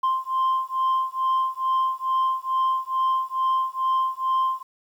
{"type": "beating tone pair", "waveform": "sine", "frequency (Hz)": [1046.5, 1048.8], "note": ["C6", "C6"], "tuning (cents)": [0, 4], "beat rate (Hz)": 2.3, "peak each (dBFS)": -22, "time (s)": [0.03, 4.63], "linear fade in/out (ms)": 10, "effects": ["tanh soft clip ceiling -17 dBFS", "9-bit"]}